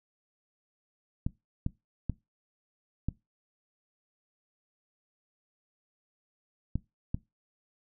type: clicks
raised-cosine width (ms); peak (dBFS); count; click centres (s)
5; -17; 6; 1.265 / 1.664 / 2.097 / 3.086 / 6.756 / 7.145
effects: noise-tail reverb RT60 0.2 s tail -20 dB re dry